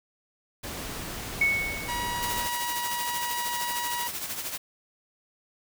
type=noise; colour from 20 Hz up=pink; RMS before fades=-36 dBFS; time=0.63-2.48 s; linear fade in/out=10 ms
type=tone with exponential decay; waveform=sine; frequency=2213 Hz; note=C#7; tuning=3 cents flat; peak=-18 dBFS; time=1.41-2.29 s; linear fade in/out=5 ms; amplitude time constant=190 ms
type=tone; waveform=sawtooth; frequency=961 Hz; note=B5; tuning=48 cents flat; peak=-26 dBFS; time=1.88-4.08 s; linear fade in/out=10 ms
type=noise with tremolo; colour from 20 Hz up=white; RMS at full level=-32 dBFS; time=2.22-4.58 s; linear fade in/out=10 ms; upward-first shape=sine; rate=13 Hz; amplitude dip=55%
effects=none